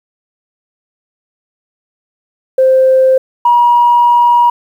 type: tone pair in turn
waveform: sine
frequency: 523 / 958.6 Hz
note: C5 / A#5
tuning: -1 / +48 cents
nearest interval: minor seventh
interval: 1049 cents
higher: second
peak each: -4 dBFS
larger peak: neither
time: 2.58-3.18 / 3.45-4.5 s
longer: second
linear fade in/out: 5 ms
effects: tanh soft clip ceiling 0 dBFS + 7-bit